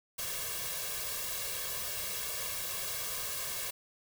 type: noise with comb filter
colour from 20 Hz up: white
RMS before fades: -37 dBFS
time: 0.18-3.71 s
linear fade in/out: 10 ms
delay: 1.8 ms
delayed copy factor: +0.95
effects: none